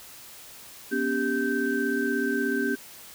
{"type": "tone cluster", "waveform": "sine", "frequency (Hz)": [244.4, 281, 394.5, 1554], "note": ["B3", "C#4", "G4", "G6"], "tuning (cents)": [-18, 24, 11, -16], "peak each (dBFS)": -29, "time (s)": [0.91, 2.76], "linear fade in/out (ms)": 20, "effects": ["white hiss -46 dBFS RMS until 3.14 s"]}